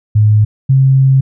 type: tone pair in turn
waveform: sine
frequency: 106.3 / 133.93 Hz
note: G#2 / C3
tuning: +41 / +41 cents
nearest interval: major third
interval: 400 cents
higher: second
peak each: -5 dBFS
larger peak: neither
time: 0.15-0.45 / 0.69-1.21 s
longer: second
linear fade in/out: 10 ms
effects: none